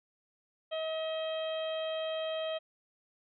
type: harmonic tone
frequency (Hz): 637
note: D#5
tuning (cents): +41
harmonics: 1 / 2 / 3 / 4 / 5 / 6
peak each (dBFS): -33 / -46 / -49 / -48 / -42 / -52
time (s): 0.71-2.59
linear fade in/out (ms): 20
effects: none